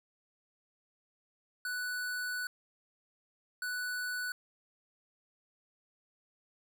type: tone bursts at uneven times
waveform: square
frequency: 1484 Hz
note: F#6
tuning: 5 cents sharp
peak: -35 dBFS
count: 2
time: 1.65-2.47 / 3.62-4.32 s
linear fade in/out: 2 ms
effects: none